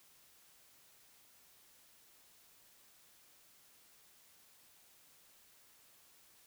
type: silence
effects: white hiss -65 dBFS RMS until 6.46 s